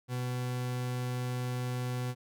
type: tone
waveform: 40% pulse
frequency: 124.8 Hz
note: B2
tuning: 19 cents sharp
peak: -31 dBFS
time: 0.08-2.15 s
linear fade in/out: 50 ms
effects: none